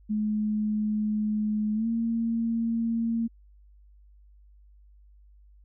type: tone with pitch glide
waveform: sine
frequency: 212.7 to 229.3 Hz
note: G#3 to A#3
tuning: +42 to -28 cents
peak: -24 dBFS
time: 0.09-3.28 s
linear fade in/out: 20 ms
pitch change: +130 cents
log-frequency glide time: 1.74-1.87 s
effects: added 50 Hz sine -52 dBFS peak until 5.64 s